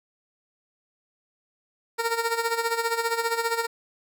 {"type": "tone with tremolo", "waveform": "15% pulse", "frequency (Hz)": 461.5, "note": "A#4", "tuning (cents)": -17, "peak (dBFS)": -15, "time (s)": [1.98, 3.67], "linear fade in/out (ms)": 20, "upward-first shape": "sine", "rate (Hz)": 15, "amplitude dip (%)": 70, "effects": []}